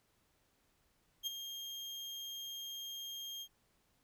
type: tone with ADSR envelope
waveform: 35% pulse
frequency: 3218 Hz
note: G7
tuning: 45 cents sharp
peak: -32 dBFS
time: 1.23-3.48 s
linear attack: 38 ms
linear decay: 17 ms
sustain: -9 dB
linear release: 64 ms
effects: pink hiss -75 dBFS RMS until 4.03 s